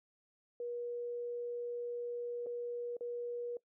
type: tone with dropouts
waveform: sine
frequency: 480.1 Hz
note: B4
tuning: 49 cents flat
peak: -37 dBFS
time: 0.6-3.57 s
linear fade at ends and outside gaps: 2 ms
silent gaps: 2.462-2.467 / 2.968-3.008 s
effects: noise-tail reverb RT60 0.1 s tail -20 dB re dry